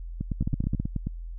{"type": "two click trains", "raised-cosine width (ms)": 5, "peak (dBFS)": [-16, -14], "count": [9, 7], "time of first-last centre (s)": [[0.21, 1.07], [0.41, 0.8]], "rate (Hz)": [9.3, 15.4], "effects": ["added 42 Hz sine -34 dBFS peak until 1.38 s"]}